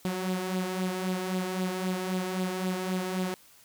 sawtooth tone with flanger, 185 Hz, F#3, in tune, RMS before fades -31 dBFS, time 0.05-3.34 s, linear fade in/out 0 ms, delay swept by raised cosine 0.24 to 3.14 ms, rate 3.8 Hz, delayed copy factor +0.5, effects white hiss -57 dBFS RMS until 3.64 s

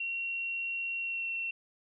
sine tone with pitch glide, 2738 to 2714 Hz, F7 to E7, -35 to +50 cents, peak -32 dBFS, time 0-1.51 s, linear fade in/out 5 ms, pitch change -15 cents, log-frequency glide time 1-1.29 s, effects none

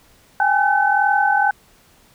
sine tone cluster, 795 / 837 / 1520 Hz, G5 / G#5 / F#6, +24 / +13 / +46 cents, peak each -18 dBFS, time 0.4-1.51 s, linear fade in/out 2 ms, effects pink hiss -53 dBFS RMS until 2.14 s

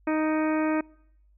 harmonic tone with a mistuned harmonic, 311.1 Hz, D#4, in tune, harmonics 1 / 2 / 3 / 4 / 5 / 6 / 7 / 8, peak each -24 / -30 / -34 / -36 / -38 / -40 / -41 / -42 dBFS, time 0.07-0.81 s, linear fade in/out 5 ms, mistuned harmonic 7, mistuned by +43 cents, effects noise-tail reverb RT60 0.8 s tail -26 dB re dry + added 50 Hz sine -57 dBFS peak until 1.37 s

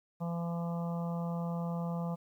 harmonic tone, 170 Hz, F3, 46 cents flat, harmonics 1 / 3 / 4 / 5 / 6 / 7, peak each -33 / -43 / -45 / -47 / -49 / -50 dBFS, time 0.2-2.16 s, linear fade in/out 20 ms, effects 11-bit

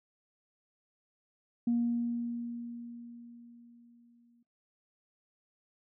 sine tone with exponential decay, 236.7 Hz, A#3, 27 cents sharp, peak -24 dBFS, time 1.67-4.43 s, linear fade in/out 5 ms, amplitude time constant 600 ms, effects noise-tail reverb RT60 0.3 s tail -24 dB re dry + tanh soft clip ceiling -21 dBFS

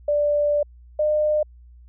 sine tone pair in turn, 587.3 / 605.6 Hz, D5 / D#5, 0 / -47 cents, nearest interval minor second, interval 53 cents, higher second, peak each -17 dBFS, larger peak neither, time 0.08-0.63 / 0.99-1.43 s, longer first, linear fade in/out 5 ms, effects added 60 Hz sine -44 dBFS peak until 1.88 s

